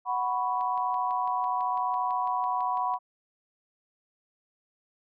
sine chord, F# suspended fourth, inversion none, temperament equal, 740 / 987.8 / 1108.7 Hz, F#5 / B5 / C#6, 0 / 0 / 0 cents, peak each -30 / -28 / -33 dBFS, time 0.05-2.99 s, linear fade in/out 50 ms
click train, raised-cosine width 0.3 ms, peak -34 dBFS, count 15, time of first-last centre 0.61-2.939 s, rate 6.01 Hz
effects none

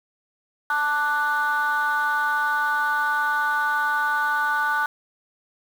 sine chord, D major, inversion second, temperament equal, 880 / 1174.7 / 1480 Hz, A5 / D6 / F#6, 0 / 0 / 0 cents, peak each -24 / -25 / -21 dBFS, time 0.7-4.86 s, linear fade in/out 2 ms, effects tanh soft clip ceiling -15 dBFS + 7-bit

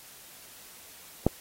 click, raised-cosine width 2 ms, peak -7 dBFS, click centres 1.266 s, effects white hiss -50 dBFS RMS until 1.4 s + AAC 48 kbps

